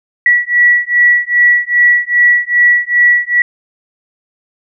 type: beating tone pair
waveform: sine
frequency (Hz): 1939 / 1941.5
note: B6 / B6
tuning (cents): -32 / -30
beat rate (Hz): 2.5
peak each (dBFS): -10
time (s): 0.26-3.42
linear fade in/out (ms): 2
effects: none